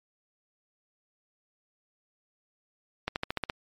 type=accelerating click train; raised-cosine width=0.3 ms; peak=-13 dBFS; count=7; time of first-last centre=3.08-3.499 s; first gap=79 ms; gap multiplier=0.95; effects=MP3 64 kbps